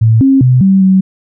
sine tone with pitch steps, 112 / 269.3 / 126.8 / 192.8 / 189.4 Hz, A2 / C#4 / B2 / G3 / F#3, +31 / -50 / +46 / -28 / +41 cents, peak -4 dBFS, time 0.01-1.01 s, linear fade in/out 10 ms, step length 200 ms, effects none

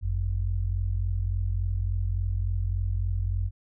sine tone pair together, 49 / 92.5 Hz, G1 / F#2, 0 / 0 cents, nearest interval major seventh, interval 1100 cents, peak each -27 dBFS, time 0.01-3.51 s, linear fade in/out 50 ms, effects none

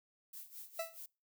violet noise with tremolo, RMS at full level -48 dBFS, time 0.33-1.06 s, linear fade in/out 5 ms, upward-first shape sine, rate 4.7 Hz, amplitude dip 80%
40% pulse tone with exponential decay, 659.3 Hz, E5, in tune, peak -33 dBFS, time 0.79-0.99 s, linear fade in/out 5 ms, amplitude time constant 42 ms
effects noise-tail reverb RT60 0.3 s tail -25 dB re dry

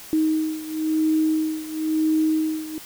sine beating tone pair, 313.6 / 314.58 Hz, D#4 / D#4, +14 / +19 cents, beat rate 0.98 Hz, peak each -21 / -24 dBFS, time 0.13-2.78 s, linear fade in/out 0 ms, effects white hiss -41 dBFS RMS until 2.85 s

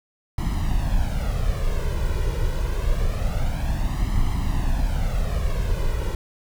brown noise with flanger, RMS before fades -22 dBFS, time 0.38-6.15 s, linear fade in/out 2 ms, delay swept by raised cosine 0.98 to 2.08 ms, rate 0.26 Hz, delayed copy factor +0.7, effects none

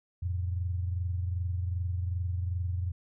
sine tone pair together, 87.42 / 110 Hz, F2 / A2, +2 / 0 cents, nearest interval major third, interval 398 cents, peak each -29 / -38 dBFS, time 0.22-2.92 s, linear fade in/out 10 ms, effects none

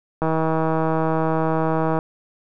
click train, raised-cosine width 1 ms, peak -8 dBFS, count 284, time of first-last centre 0.22-1.989 s, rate 160 Hz, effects none

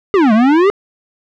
square exponential two-way sweep, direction down then up, 419.2 to 207.7 to 419.2 Hz, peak -8 dBFS, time 0.14-0.7 s, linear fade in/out 0 ms, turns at 0.33 s, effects low-pass 2000 Hz 12 dB/octave

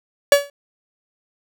45% pulse tone with exponential decay, 569 Hz, C#5, 45 cents sharp, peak -5 dBFS, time 0.32-0.5 s, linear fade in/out 2 ms, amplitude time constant 38 ms, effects none

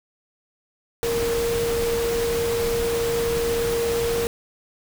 sine tone in noise, 466.2 Hz, A#4, in tune, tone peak -21 dBFS, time 1.03-4.27 s, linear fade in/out 0 ms, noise pink, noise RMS -29 dBFS, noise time 1.03-4.27 s, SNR +5 dB, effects none

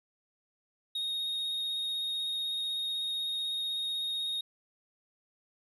triangle tone with vibrato, 3729 Hz, A#7, in tune, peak -30 dBFS, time 0.95-4.41 s, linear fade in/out 5 ms, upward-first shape square, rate 16 Hz, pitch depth 11 cents each way, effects none

